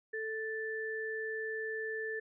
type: tone pair together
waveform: sine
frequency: 440 / 1760 Hz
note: A4 / A6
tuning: 0 / 0 cents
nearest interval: 2 octaves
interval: 2400 cents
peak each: -38 / -38 dBFS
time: 0.13-2.2 s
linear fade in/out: 10 ms
effects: none